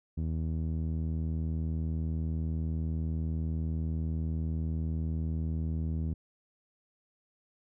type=tone with low-pass filter; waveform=sawtooth; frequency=80 Hz; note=D#2; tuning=49 cents sharp; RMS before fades=-32 dBFS; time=0.17-6.14 s; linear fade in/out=10 ms; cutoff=220 Hz; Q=1.2; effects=none